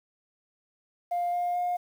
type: tone with pitch steps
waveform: sine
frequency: 702 / 707 / 712 Hz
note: F5 / F5 / F5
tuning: +9 / +21 / +33 cents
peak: -24 dBFS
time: 1.11-1.77 s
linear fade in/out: 10 ms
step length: 220 ms
effects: tanh soft clip ceiling -23 dBFS + 9-bit